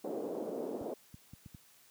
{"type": "band-pass noise", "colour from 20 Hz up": "white", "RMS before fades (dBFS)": -39, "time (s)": [0.04, 0.94], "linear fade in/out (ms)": 5, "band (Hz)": [250, 540], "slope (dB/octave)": 24}
{"type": "clicks", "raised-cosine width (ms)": 5, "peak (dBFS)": -35, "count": 5, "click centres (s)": [0.813, 1.143, 1.335, 1.461, 1.547]}
{"effects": ["white hiss -63 dBFS RMS until 1.9 s", "high-pass 80 Hz 12 dB/octave"]}